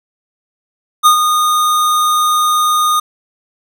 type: tone with ADSR envelope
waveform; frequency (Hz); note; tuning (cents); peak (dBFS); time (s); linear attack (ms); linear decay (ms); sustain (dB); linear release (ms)
square; 1229; D#6; -22; -4; 1.03-3; 31; 98; -7; 7
effects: none